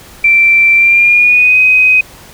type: tone with pitch glide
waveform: sine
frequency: 2346 to 2514 Hz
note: D7 to D#7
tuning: -2 to +17 cents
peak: -4 dBFS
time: 0.24-2.01 s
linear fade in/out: 5 ms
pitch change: +119 cents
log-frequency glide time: 0.75-1.59 s
effects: pink hiss -36 dBFS RMS until 2.33 s